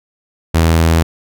sawtooth tone, 82 Hz, E2, 9 cents flat, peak -5 dBFS, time 0.54-1.03 s, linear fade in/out 10 ms, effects none

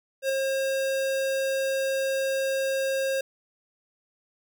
square tone with ADSR envelope, 537 Hz, C5, 45 cents sharp, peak -22 dBFS, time 0.22-3.21 s, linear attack 74 ms, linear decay 3 ms, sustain -3 dB, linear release 4 ms, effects none

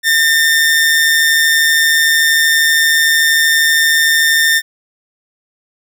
sawtooth tone with amplitude modulation, 1808 Hz, A6, 47 cents sharp, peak -4 dBFS, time 0.03-4.62 s, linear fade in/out 50 ms, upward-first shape sine, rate 153 Hz, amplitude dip 35%, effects none

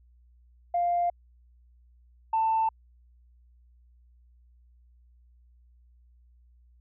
sine tone pair in turn, 698.5 / 890 Hz, F5 / A5, 0 / +20 cents, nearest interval major third, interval 420 cents, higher second, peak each -22 / -21 dBFS, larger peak second, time 0.74-1.1 / 2.33-2.69 s, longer neither, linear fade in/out 5 ms, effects tanh soft clip ceiling -18 dBFS + added 60 Hz sine -56 dBFS peak until 6.8 s

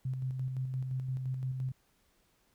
sine tone with tremolo, 130 Hz, C3, 11 cents flat, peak -31 dBFS, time 0.05-1.72 s, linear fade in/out 5 ms, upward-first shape square, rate 5.8 Hz, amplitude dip 35%, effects pink hiss -71 dBFS RMS until 2.54 s

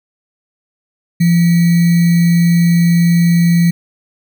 sine tone with sample-and-hold, 170.8 Hz, F3, 38 cents flat, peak -7 dBFS, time 1.2-3.71 s, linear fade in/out 10 ms, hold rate 2100 Hz, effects none

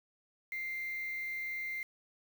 sine tone with quantisation, 2093 Hz, C7, in tune, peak -36 dBFS, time 0.52-1.83 s, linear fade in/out 2 ms, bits 8, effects none

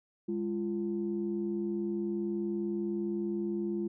sine tone pair together, 204.5 / 343.9 Hz, G#3 / F4, -26 / -27 cents, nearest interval major sixth, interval 899 cents, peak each -33 / -32 dBFS, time 0.28-3.88 s, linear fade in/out 10 ms, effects tanh soft clip ceiling -23 dBFS

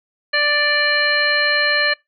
harmonic tone with a mistuned harmonic, 588 Hz, D5, 2 cents sharp, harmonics 1 / 2 / 3 / 4 / 5 / 7, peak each -23 / -27 / -17 / -24 / -27 / -21 dBFS, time 0.33-1.94 s, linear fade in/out 10 ms, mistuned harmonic 7, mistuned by +20 cents, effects noise-tail reverb RT60 0.2 s tail -25 dB re dry

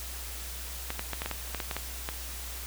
clicks, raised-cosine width 0.3 ms, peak -16 dBFS, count 11, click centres 0.904 / 0.994 / 1.133 / 1.219 / 1.26 / 1.313 / 1.547 / 1.602 / 1.712 / 1.766 / 2.089 s, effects added 61 Hz sine -40 dBFS peak until 2.66 s + white hiss -41 dBFS RMS until 2.66 s

